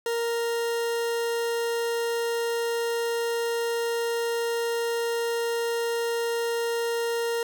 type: tone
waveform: 40% pulse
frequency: 466.2 Hz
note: A#4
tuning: in tune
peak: -24 dBFS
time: 0.06-7.43 s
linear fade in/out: 2 ms
effects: none